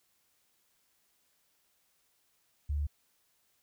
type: tone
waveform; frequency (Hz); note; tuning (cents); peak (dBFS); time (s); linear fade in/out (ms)
sine; 73; D2; -10; -29; 2.69-2.87; 10
effects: white hiss -73 dBFS RMS until 3.62 s